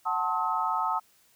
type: chord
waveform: sine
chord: F# diminished seventh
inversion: none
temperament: just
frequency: 740 / 888 / 1065.6 / 1278.7 Hz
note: F#5 / A5 / C6 / Eb6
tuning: 0 / +16 / +31 / +47 cents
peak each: -33 / -29 / -34 / -29 dBFS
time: 0.05-1 s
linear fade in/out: 20 ms
effects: white hiss -63 dBFS RMS until 1.35 s